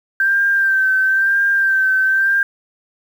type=tone with vibrato; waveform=sine; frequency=1568 Hz; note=G6; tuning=in tune; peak=-12 dBFS; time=0.2-2.43 s; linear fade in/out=2 ms; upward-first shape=sine; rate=1 Hz; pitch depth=34 cents each way; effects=7-bit